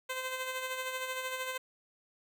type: tone with tremolo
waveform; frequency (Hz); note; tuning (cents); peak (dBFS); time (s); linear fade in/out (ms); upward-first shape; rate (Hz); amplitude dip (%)
10% pulse; 516; C5; -24; -25; 0.09-1.58; 10; sine; 13; 45
effects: none